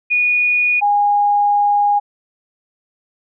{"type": "tone pair in turn", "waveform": "sine", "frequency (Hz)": [2457, 819.9], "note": ["D#7", "G#5"], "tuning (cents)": [-22, -22], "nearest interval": "octave + perfect fifth", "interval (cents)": 1900, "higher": "first", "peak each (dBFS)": [-12, -11], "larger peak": "second", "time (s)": [[0.1, 0.81], [0.81, 2]], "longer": "second", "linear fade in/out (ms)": 20, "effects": []}